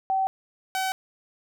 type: tone pair in turn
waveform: sine / sawtooth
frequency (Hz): 767 / 759.9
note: G5 / F#5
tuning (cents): -38 / +46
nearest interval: unison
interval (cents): 16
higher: first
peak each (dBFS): -21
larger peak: neither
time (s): 0.1-0.27 / 0.75-0.92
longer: neither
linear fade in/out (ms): 0
effects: none